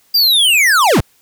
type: linear sweep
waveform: square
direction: down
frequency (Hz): 4855 to 36.98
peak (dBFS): -9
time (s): 0.14-1.01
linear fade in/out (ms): 10
effects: white hiss -54 dBFS RMS until 1.21 s